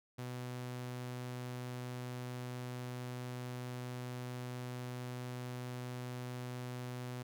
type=tone; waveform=sawtooth; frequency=124.5 Hz; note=B2; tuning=14 cents sharp; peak=-37 dBFS; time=0.18-7.23 s; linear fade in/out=10 ms; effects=none